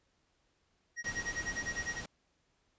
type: tone with tremolo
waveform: square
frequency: 1890 Hz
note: A#6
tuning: 23 cents sharp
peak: -33 dBFS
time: 0.96-2.02 s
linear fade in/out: 50 ms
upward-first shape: sine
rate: 9.9 Hz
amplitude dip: 100%
type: noise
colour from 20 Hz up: pink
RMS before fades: -44 dBFS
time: 1.04-2.06 s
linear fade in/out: 5 ms
effects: pink hiss -75 dBFS RMS until 2.78 s + resampled to 16000 Hz